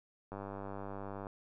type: click train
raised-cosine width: 1 ms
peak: -29 dBFS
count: 95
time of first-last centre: 0.32-1.269 s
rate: 99.1 Hz
effects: none